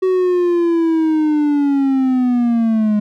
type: linear sweep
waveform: triangle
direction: down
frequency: 376.5 to 207.3 Hz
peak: -10 dBFS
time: 0.02-3 s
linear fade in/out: 10 ms
effects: none